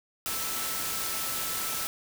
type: tone in noise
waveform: sine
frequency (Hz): 1318.5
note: E6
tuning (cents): 0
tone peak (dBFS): -41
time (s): 0.26-1.87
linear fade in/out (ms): 0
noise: white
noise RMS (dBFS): -32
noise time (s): 0.26-1.87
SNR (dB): -12
effects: none